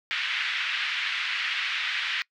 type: band-pass noise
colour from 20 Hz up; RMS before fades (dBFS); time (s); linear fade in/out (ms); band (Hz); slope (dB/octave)
pink; -29; 0.11-2.22; 0; 1700 to 3400; 24
effects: noise-tail reverb RT60 0.1 s tail -23 dB re dry